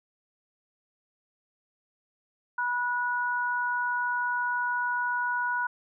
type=tone pair together; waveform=sine; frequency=976.4 / 1463 Hz; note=B5 / F#6; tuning=-20 / -20 cents; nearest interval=perfect fifth; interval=700 cents; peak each=-29 / -28 dBFS; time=2.58-5.67 s; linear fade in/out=5 ms; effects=none